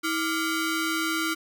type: ring-modulated tone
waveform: sawtooth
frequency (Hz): 860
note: A5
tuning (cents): -40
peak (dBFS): -18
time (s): 0.03-1.35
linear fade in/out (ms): 20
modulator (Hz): 537
effects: none